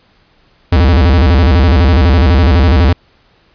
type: tone with vibrato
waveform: square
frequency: 75.9 Hz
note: D#2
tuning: 42 cents flat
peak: -6 dBFS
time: 0.72-2.93 s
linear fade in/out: 5 ms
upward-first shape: square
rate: 12 Hz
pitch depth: 250 cents each way
effects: pink hiss -51 dBFS RMS until 3.54 s + resampled to 11025 Hz